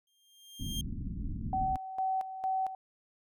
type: tone with exponential growth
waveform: sawtooth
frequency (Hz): 3200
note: G7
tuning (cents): +35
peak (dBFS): -31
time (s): 0.07-0.81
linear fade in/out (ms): 2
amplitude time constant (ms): 160
type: low-pass noise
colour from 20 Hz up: pink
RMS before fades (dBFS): -37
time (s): 0.59-1.77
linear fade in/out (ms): 10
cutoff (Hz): 280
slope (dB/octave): 48
type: tone with tremolo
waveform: sine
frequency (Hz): 760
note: F#5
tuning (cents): +46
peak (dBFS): -28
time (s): 1.53-2.75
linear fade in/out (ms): 2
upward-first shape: square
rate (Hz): 2.2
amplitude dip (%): 70
effects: none